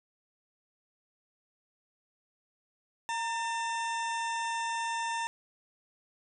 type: harmonic tone with a mistuned harmonic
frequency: 897 Hz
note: A5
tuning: 33 cents sharp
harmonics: 1 / 2 / 3 / 4 / 6 / 7 / 8 / 9 / 10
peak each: -32 / -38 / -42 / -44 / -48 / -49 / -50 / -51 / -52 dBFS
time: 3.09-5.27 s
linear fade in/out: 0 ms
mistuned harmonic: 1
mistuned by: +57 cents
effects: none